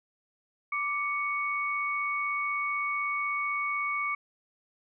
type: tone pair together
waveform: sine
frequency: 1171.4 / 2226 Hz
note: D6 / C#7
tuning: -5 / +7 cents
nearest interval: major seventh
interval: 1112 cents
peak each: -31 / -30 dBFS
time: 0.72-4.15 s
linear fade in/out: 5 ms
effects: none